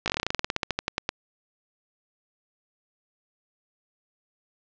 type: slowing click train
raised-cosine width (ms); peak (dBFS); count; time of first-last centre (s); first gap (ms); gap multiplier
0.2; -7; 21; 0.06-1.091; 18; 1.1
effects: low-pass 5000 Hz 12 dB/octave